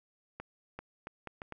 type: accelerating click train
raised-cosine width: 0.5 ms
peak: -26 dBFS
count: 6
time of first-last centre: 0.4-1.523 s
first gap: 390 ms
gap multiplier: 0.72
effects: none